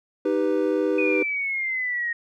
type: chord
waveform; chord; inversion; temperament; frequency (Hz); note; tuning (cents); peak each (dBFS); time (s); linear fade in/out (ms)
triangle; Eb augmented; none; equal; 311.1 / 392 / 493.9; Eb4 / G4 / B4; 0 / 0 / 0; -22; 0.25-1.23; 5
type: exponential sweep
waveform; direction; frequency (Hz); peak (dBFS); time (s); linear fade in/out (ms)
sine; down; 2489 to 1864.7; -23; 0.98-2.13; 5
effects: MP3 96 kbps